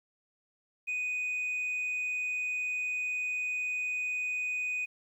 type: tone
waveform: sine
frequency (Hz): 2489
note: D#7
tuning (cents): 0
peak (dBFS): -28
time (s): 0.87-4.86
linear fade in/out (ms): 20
effects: tanh soft clip ceiling -29 dBFS + 11-bit